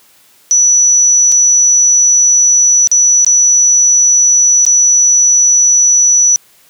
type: tone with dropouts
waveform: sine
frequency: 5920 Hz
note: F#8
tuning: in tune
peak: -5 dBFS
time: 0.51-6.36 s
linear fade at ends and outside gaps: 0 ms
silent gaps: 1.318-1.322 / 2.873-2.915 / 3.247-3.265 / 4.651-4.665 s
effects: white hiss -47 dBFS RMS until 6.69 s + high-pass 100 Hz 12 dB/octave